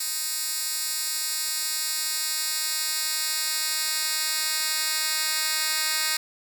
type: tone with high-pass filter sweep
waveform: 10% pulse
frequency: 312.1 Hz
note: D#4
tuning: 5 cents sharp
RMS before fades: -27 dBFS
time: 0-6.17 s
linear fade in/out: 5 ms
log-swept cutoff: 6100 to 3000 Hz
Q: 0.75
effects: none